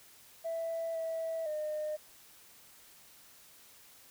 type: tone with pitch steps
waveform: sine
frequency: 660 / 652 / 610 Hz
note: E5 / E5 / D#5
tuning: +2 / -19 / -34 cents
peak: -32 dBFS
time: 0.44-1.97 s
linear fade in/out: 20 ms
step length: 510 ms
effects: tanh soft clip ceiling -30 dBFS + white hiss -58 dBFS RMS until 4.1 s